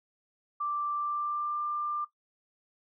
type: tone with pitch glide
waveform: sine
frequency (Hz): 1175 to 1190.7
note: D6 to D6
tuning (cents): +1 to +23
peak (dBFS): -29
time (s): 0.6-2.05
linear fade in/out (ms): 10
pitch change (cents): +22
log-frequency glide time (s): 0.93-1.61
effects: noise-tail reverb RT60 0.1 s tail -17 dB re dry